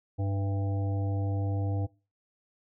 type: harmonic tone with a mistuned harmonic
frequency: 99.3 Hz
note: G2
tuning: 23 cents sharp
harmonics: 1 / 3 / 5 / 7 / 8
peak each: -27 / -37 / -41 / -44 / -45 dBFS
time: 0.18-1.87 s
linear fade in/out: 20 ms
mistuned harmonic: 7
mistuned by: -51 cents
effects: noise-tail reverb RT60 0.3 s tail -21 dB re dry